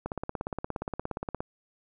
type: click train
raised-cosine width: 1 ms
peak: -18 dBFS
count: 24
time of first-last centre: 0.06-1.405 s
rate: 17.1 Hz
effects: none